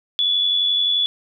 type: tone with amplitude modulation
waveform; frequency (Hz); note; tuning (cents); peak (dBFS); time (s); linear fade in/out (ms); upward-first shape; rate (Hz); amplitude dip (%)
sine; 3427; A7; -46; -14; 0.19-1.06; 0; sine; 91.5; 40
effects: none